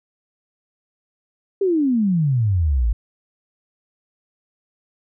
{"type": "exponential sweep", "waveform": "sine", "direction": "down", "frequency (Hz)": [405.4, 51.4], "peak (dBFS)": -15, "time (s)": [1.61, 2.93], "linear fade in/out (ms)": 5, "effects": []}